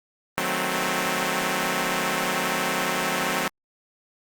5% pulse chord, D# diminished seventh, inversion none, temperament equal, 155.56 / 185 / 220 / 261.6 Hz, D#3 / F#3 / A3 / C4, 0 / 0 / 0 / 0 cents, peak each -22 / -16 / -19 / -16 dBFS, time 0.38-3.48 s, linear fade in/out 0 ms, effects Opus 32 kbps

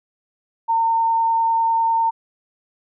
sine tone with vibrato, 910 Hz, A#5, 42 cents flat, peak -15 dBFS, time 0.68-2.11 s, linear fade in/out 20 ms, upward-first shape sine, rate 10 Hz, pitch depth 9 cents each way, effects none

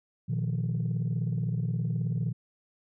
sine chord, Bb suspended fourth, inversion none, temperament equal with one note detuned, 119.26 / 155.56 / 174.61 Hz, Bb2 / Eb3 / F3, +40 / 0 / 0 cents, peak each -28 / -30 / -32 dBFS, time 0.28-2.33 s, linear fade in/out 20 ms, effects tanh soft clip ceiling -22 dBFS

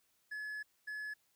triangle tone bursts at uneven times, 1706 Hz, G#6, 46 cents sharp, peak -38 dBFS, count 2, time 0.31-0.63 / 0.87-1.14 s, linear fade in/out 10 ms, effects white hiss -75 dBFS RMS until 1.35 s

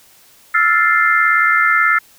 sine chord, F major seventh, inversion third, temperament equal, 1318.5 / 1396.9 / 1760 / 2093 Hz, E6 / F6 / A6 / C7, 0 / 0 / 0 / 0 cents, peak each -16 dBFS, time 0.54-1.99 s, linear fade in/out 10 ms, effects white hiss -48 dBFS RMS until 2.18 s

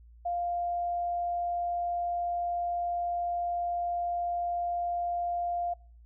sine tone, 698.5 Hz, F5, in tune, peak -28 dBFS, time 0.25-5.74 s, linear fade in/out 10 ms, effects noise-tail reverb RT60 0.5 s tail -26 dB re dry + added 58 Hz sine -51 dBFS peak until 6.05 s

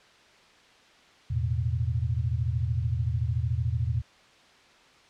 sine chord, E suspended fourth, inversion none, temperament equal, 82.41 / 110 / 123.47 Hz, E2 / A2 / B2, 0 / 0 / 0 cents, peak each -29 dBFS, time 1.3-4.02 s, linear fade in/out 10 ms, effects white hiss -56 dBFS RMS until 5.09 s + low-pass 4000 Hz 12 dB/octave

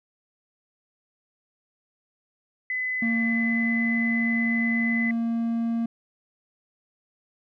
sine tone, 2015 Hz, B6, 34 cents sharp, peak -25 dBFS, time 2.7-5.11 s, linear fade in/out 2 ms
triangle tone with pitch glide, 229.5 to 230.8 Hz, A#3 to A#3, -27 to -17 cents, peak -21 dBFS, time 3.02-5.86 s, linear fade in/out 5 ms, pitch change +10 cents, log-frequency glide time 3.26-3.8 s
effects none

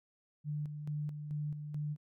sine tone with tremolo, 149 Hz, D3, 25 cents sharp, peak -34 dBFS, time 0.44-1.97 s, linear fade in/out 50 ms, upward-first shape square, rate 2.3 Hz, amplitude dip 50%, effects none

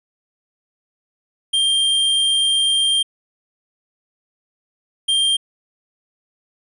square tone bursts at uneven times, 3184 Hz, G7, 26 cents sharp, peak -15 dBFS, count 2, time 1.53-3.03 / 5.08-5.37 s, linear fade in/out 10 ms, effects resampled to 24000 Hz

